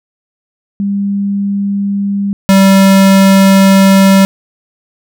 sine / square tone pair in turn, 200 / 193.86 Hz, G3 / G3, +35 / -19 cents, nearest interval minor second, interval 54 cents, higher first, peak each -11 / -4 dBFS, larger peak second, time 0.8-2.33 / 2.49-4.25 s, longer second, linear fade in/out 0 ms, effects none

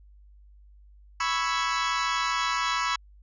sawtooth chord, C# minor seventh, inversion third, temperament equal, 987.8 / 1108.7 / 1318.5 / 1661.2 Hz, B5 / C#6 / E6 / G#6, 0 / 0 / 0 / 0 cents, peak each -26 / -26 / -26 / -30 dBFS, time 1.2-2.96 s, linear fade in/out 5 ms, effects added 50 Hz sine -50 dBFS peak until 3.22 s + resampled to 16000 Hz

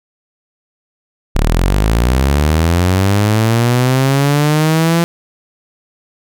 sawtooth linear sweep, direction up, 34.65 to 170.6 Hz, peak -6 dBFS, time 1.35-5.04 s, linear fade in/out 0 ms, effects none

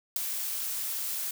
blue noise with ADSR envelope, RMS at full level -23 dBFS, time 0.16-1.31 s, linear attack 5 ms, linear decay 4 ms, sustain -10 dB, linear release 4 ms, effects none

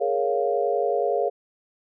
sine chord, Bb minor seventh, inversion third, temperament equal, 415.3 / 466.2 / 554.4 / 698.5 Hz, Ab4 / Bb4 / Db5 / F5, 0 / 0 / 0 / 0 cents, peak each -26 dBFS, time 0-1.3 s, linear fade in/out 20 ms, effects none

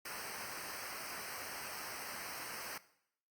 pink noise with comb filter, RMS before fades -45 dBFS, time 0.05-2.78 s, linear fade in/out 5 ms, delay 0.28 ms, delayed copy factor -1, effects noise-tail reverb RT60 0.7 s tail -17 dB re dry + Opus 48 kbps

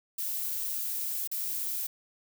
violet noise with dropouts, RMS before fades -33 dBFS, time 0.18-1.87 s, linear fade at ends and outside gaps 5 ms, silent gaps 1.275-1.314 s, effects none

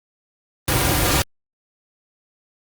pink noise with comb filter, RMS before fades -18 dBFS, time 0.68-1.22 s, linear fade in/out 0 ms, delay 4.6 ms, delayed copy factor -0.75, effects Opus 24 kbps

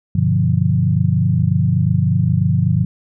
sine chord, G dominant seventh, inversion none, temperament equal, 98 / 123.47 / 146.83 / 174.61 Hz, G2 / B2 / D3 / F3, 0 / 0 / 0 / 0 cents, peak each -18 dBFS, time 0.15-2.85 s, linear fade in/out 5 ms, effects none

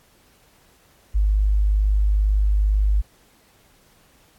sine tone, 51.1 Hz, G#1, 27 cents flat, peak -15 dBFS, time 1.14-3.02 s, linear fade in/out 20 ms, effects pink hiss -57 dBFS RMS until 4.38 s + AAC 64 kbps

